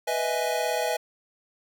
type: chord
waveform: square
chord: E major seventh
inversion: second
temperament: equal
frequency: 493.9 / 622.3 / 659.3 / 830.6 Hz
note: B4 / D#5 / E5 / G#5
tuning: 0 / 0 / 0 / 0 cents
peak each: -31 dBFS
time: 0.07-0.97 s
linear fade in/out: 10 ms
effects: none